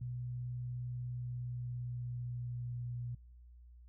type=tone with pitch glide; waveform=sine; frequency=123.2 to 121.22 Hz; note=B2 to B2; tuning=-4 to -32 cents; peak=-38 dBFS; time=0.01-3.15 s; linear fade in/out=5 ms; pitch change=-28 cents; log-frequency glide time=1-2.99 s; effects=noise-tail reverb RT60 0.7 s tail -26 dB re dry + added 60 Hz sine -54 dBFS peak until 3.88 s